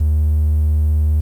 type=tone with vibrato; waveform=triangle; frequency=76.3 Hz; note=D#2; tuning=33 cents flat; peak=-9 dBFS; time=0-1.21 s; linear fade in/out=10 ms; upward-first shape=sine; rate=19 Hz; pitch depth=11 cents each way; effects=tanh soft clip ceiling -7 dBFS + 8-bit